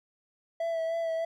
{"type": "tone with vibrato", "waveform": "triangle", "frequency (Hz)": 659.3, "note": "E5", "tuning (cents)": 0, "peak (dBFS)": -26, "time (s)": [0.6, 1.25], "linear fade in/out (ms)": 5, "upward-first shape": "sine", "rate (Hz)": 3.3, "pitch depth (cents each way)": 24, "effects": []}